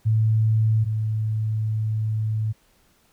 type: tone pair in turn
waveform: sine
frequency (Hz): 110 / 109.05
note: A2 / A2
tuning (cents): 0 / -15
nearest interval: unison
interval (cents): 15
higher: first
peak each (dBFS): -16 / -21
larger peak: first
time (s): 0.05-0.85 / 0.85-2.53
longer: second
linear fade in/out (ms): 20
effects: pink hiss -61 dBFS RMS until 3.12 s